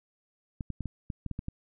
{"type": "clicks", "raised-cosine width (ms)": 5, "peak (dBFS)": -22, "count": 9, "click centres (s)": [0.608, 0.703, 0.807, 0.857, 1.102, 1.263, 1.313, 1.391, 1.484], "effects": []}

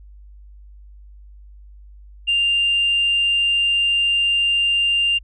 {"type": "tone", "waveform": "sine", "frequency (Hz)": 2794, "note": "F7", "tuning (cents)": 0, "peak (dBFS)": -14, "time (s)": [2.27, 5.19], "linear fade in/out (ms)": 20, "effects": ["tanh soft clip ceiling -11 dBFS", "added 50 Hz sine -40 dBFS peak until 5.23 s"]}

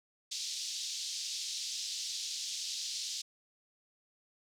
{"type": "band-pass noise", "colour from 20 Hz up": "white", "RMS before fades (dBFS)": -39, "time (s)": [0.31, 3.22], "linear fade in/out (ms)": 10, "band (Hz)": [3600, 6100], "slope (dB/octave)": 24, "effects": []}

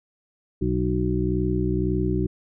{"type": "harmonic tone", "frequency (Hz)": 61.9, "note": "B1", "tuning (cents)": 5, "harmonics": [1, 2, 3, 5, 6], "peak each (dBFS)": [-27, -27, -27, -27, -27], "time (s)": [0.61, 2.27], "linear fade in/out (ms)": 10, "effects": []}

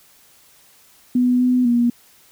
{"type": "tone with pitch steps", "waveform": "sine", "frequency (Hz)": [248.1, 250.6, 239], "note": ["B3", "B3", "A#3"], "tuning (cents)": [8, 25, 43], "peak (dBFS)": -13, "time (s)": [1.15, 1.9], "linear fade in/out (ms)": 5, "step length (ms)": 250, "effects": ["white hiss -52 dBFS RMS until 2.31 s"]}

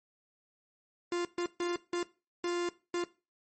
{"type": "tone bursts at uneven times", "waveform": "45% pulse", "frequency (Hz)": 349.2, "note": "F4", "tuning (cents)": 0, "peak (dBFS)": -30, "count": 6, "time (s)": [[1.12, 1.25], [1.38, 1.46], [1.6, 1.76], [1.93, 2.03], [2.44, 2.69], [2.94, 3.04]], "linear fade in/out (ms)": 2, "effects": ["noise-tail reverb RT60 0.3 s tail -18 dB re dry", "MP3 32 kbps"]}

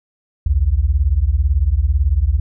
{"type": "beating tone pair", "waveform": "sine", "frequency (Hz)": [60.1, 78.1], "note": ["B1", "D#2"], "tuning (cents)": [-46, 7], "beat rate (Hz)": 18, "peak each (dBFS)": -15, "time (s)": [0.46, 2.4], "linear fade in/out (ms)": 5, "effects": []}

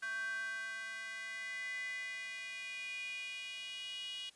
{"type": "tone with high-pass filter sweep", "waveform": "square", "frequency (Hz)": 222.9, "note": "A3", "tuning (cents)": 23, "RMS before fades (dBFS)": -43, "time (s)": [0.02, 4.3], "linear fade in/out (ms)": 10, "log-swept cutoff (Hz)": [1500, 3000], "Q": 8.9, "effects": ["white hiss -65 dBFS RMS until 4.35 s", "resampled to 22050 Hz"]}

